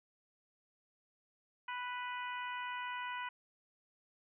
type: harmonic tone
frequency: 493.9 Hz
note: B4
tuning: in tune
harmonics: 2 / 3 / 4 / 5 / 6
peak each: -41 / -45 / -47 / -49 / -51 dBFS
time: 1.68-3.29 s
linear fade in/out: 5 ms
effects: none